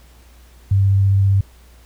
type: tone with vibrato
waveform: sine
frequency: 98 Hz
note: G2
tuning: in tune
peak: -11 dBFS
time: 0.71-1.41 s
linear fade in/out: 5 ms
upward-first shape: sine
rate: 15 Hz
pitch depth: 10 cents each way
effects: added 60 Hz sine -44 dBFS peak until 1.85 s + pink hiss -52 dBFS RMS until 1.85 s